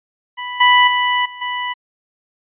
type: tone with level steps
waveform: 20% pulse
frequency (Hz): 987.8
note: B5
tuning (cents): 0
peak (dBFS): -19 / -3 / -9 / -26 / -15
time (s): 0.37-1.74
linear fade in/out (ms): 20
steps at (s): 0.6 / 0.87 / 1.25 / 1.41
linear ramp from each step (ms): 10
effects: resampled to 8000 Hz